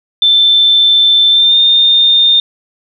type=tone with pitch glide; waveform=sine; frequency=3543 to 3632 Hz; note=A7 to A#7; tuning=+11 to -46 cents; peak=-5 dBFS; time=0.22-2.4 s; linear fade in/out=2 ms; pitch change=+43 cents; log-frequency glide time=1.3-1.58 s; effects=none